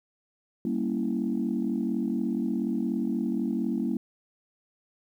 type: chord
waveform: sine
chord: G diminished seventh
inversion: none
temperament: equal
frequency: 196 / 233.1 / 277.2 / 329.6 Hz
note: G3 / Bb3 / Db4 / Fb4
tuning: 0 / 0 / 0 / 0 cents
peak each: -31 / -28 / -32 / -32 dBFS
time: 0.65-3.97 s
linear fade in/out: 2 ms
effects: tanh soft clip ceiling -17 dBFS + 10-bit